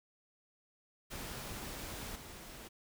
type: noise with level steps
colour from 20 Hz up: pink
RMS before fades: -44 / -50 dBFS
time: 1.1-2.69 s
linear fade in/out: 20 ms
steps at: 2.15 s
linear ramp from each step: 10 ms
effects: none